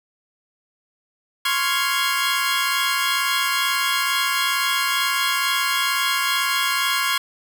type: chord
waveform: 20% pulse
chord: Db major seventh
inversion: third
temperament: equal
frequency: 1046.5 / 1108.7 / 1396.9 / 1661.2 Hz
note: C6 / Db6 / F6 / Ab6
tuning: 0 / 0 / 0 / 0 cents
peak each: -20 dBFS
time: 1.45-7.18 s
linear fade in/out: 5 ms
effects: none